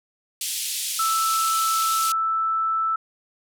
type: band-pass noise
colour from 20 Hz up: white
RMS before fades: -28 dBFS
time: 0.41-2.12 s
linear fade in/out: 2 ms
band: 2700 to 12000 Hz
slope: 24 dB/octave
type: tone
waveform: sine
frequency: 1320 Hz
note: E6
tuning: 2 cents sharp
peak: -20 dBFS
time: 0.99-2.96 s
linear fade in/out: 5 ms
effects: none